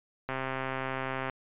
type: click train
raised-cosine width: 0.5 ms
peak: -18 dBFS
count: 134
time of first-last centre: 0.29-1.298 s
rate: 132 Hz
effects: resampled to 8000 Hz